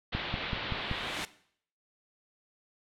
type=low-pass noise; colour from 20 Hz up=white; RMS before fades=-37 dBFS; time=0.12-1.25 s; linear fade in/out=10 ms; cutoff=3900 Hz; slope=48 dB/octave
type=click train; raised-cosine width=5 ms; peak=-20 dBFS; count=5; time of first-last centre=0.15-0.913 s; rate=5.24 Hz
type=noise with exponential growth; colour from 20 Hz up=white; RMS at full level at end=-36 dBFS; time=0.69-1.25 s; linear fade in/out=0 ms; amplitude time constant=120 ms
effects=noise-tail reverb RT60 0.6 s tail -17 dB re dry + low-pass 8000 Hz 12 dB/octave